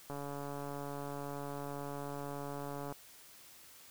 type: click train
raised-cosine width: 1 ms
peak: -29 dBFS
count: 402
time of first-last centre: 0.1-2.924 s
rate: 142 Hz
effects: white hiss -57 dBFS RMS until 3.9 s